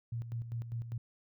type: tone with tremolo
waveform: sine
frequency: 116.54 Hz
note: A#2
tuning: in tune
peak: -34 dBFS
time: 0.12-0.98 s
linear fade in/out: 5 ms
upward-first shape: square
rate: 5 Hz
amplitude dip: 60%
effects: none